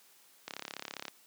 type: click train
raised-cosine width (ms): 0.2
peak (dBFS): -21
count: 22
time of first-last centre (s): 0.48-1.082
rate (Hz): 34.9
effects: white hiss -62 dBFS RMS until 1.26 s + high-pass 200 Hz 12 dB/octave